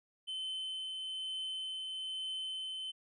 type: tone with tremolo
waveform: triangle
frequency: 3063 Hz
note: G7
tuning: 41 cents flat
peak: -35 dBFS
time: 0.27-2.92 s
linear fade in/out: 20 ms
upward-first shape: triangle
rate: 1.1 Hz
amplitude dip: 25%
effects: resampled to 24000 Hz